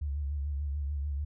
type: tone with vibrato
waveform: sine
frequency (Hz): 71.7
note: D2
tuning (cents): -41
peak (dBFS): -30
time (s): 0.01-1.25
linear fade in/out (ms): 10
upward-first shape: sine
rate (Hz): 6.8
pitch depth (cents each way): 67
effects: none